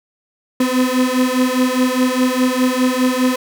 35% pulse beating tone pair, 252 / 256.9 Hz, B3 / C4, +35 / -32 cents, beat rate 4.9 Hz, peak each -15 dBFS, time 0.6-3.36 s, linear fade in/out 5 ms, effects none

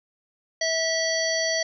harmonic tone, 650 Hz, E5, 24 cents flat, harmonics 1 / 3 / 5 / 7 / 9, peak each -26 / -28 / -35 / -28 / -30 dBFS, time 0.61-1.63 s, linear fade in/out 5 ms, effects none

